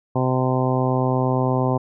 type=harmonic tone; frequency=128.6 Hz; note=C3; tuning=30 cents flat; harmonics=1 / 2 / 3 / 4 / 5 / 6 / 7 / 8; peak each=-21 / -24 / -26 / -27 / -28 / -29 / -29 / -30 dBFS; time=0.15-1.78 s; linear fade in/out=10 ms; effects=none